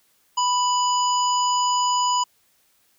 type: harmonic tone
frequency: 990 Hz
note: B5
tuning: 4 cents sharp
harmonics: 1 / 3 / 5 / 7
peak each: -19 / -28 / -31 / -28 dBFS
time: 0.37-2.24 s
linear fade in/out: 10 ms
effects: white hiss -63 dBFS RMS until 2.98 s